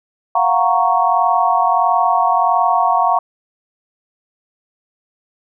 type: chord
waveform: sine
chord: Gb major seventh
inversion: third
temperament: equal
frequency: 698.5 / 740 / 932.3 / 1108.7 Hz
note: F5 / Gb5 / Bb5 / Db6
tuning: 0 / 0 / 0 / 0 cents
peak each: -17 dBFS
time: 0.35-3.19 s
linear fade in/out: 5 ms
effects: none